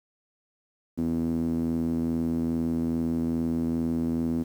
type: tone with band-pass filter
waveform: sawtooth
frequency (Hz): 82.41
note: E2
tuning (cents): 0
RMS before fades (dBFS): -27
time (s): 0.97-4.44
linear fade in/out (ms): 20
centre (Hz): 260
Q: 4.1
effects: 9-bit